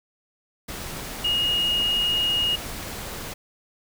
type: tone in noise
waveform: sine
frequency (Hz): 2867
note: F7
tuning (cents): +45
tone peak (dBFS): -20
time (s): 1.24-2.56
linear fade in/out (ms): 10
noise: pink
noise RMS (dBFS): -34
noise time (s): 0.68-3.34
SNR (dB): +11
effects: none